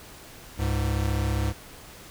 square tone pair together, 68.88 / 103.83 Hz, C#2 / G#2, -10 / 0 cents, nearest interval perfect fifth, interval 710 cents, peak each -27 dBFS, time 0.57-1.54 s, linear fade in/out 50 ms, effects pink hiss -46 dBFS RMS until 2.1 s

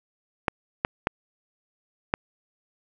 clicks, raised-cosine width 0.5 ms, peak -6 dBFS, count 4, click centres 0.482 / 0.849 / 1.071 / 2.139 s, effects none

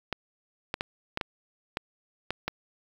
clicks, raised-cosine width 0.3 ms, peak -13 dBFS, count 8, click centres 0.127 / 0.741 / 0.809 / 1.174 / 1.212 / 1.771 / 2.306 / 2.48 s, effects 7-bit

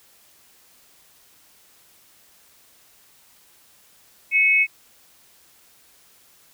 sine tone pair together, 2204 / 2547 Hz, C#7 / D#7, -11 / +40 cents, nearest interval minor third, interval 251 cents, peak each -17 dBFS, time 4.31-4.67 s, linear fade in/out 50 ms, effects white hiss -55 dBFS RMS until 6.53 s

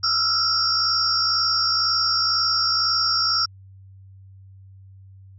sine tone cluster, 1317 / 1379 / 4961 / 5520 Hz, E6 / F6 / D#8 / F8, -2 / -22 / -6 / -21 cents, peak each -27 / -28 / -25 / -20 dBFS, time 0.03-3.46 s, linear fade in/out 10 ms, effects added 96 Hz sine -43 dBFS peak until 5.38 s

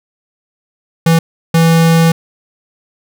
square tone bursts at uneven times, 164.81 Hz, E3, in tune, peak -7 dBFS, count 2, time 1.06-1.19 / 1.54-2.12 s, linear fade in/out 5 ms, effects none

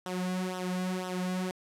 sawtooth tone with flanger, 183.4 Hz, F#3, 15 cents flat, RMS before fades -33 dBFS, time 0.06-1.51 s, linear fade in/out 0 ms, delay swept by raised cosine 0.43 to 3.23 ms, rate 2 Hz, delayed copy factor -0.75, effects low-pass 12000 Hz 12 dB/octave

